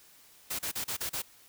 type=noise bursts; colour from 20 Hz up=white; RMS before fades=-34 dBFS; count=6; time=0.5-1.221 s; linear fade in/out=10 ms; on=91 ms; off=35 ms; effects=white hiss -58 dBFS RMS until 1.48 s